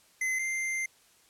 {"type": "tone pair in turn", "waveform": "square", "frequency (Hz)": [2049, 2090], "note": ["C7", "C7"], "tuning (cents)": [-37, -2], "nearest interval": "unison", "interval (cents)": 35, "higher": "second", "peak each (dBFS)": [-28, -30], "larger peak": "first", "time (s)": [[0.21, 0.39], [0.39, 0.86]], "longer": "second", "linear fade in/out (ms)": 5, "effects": ["white hiss -62 dBFS RMS until 1.29 s", "low-pass 11000 Hz 12 dB/octave"]}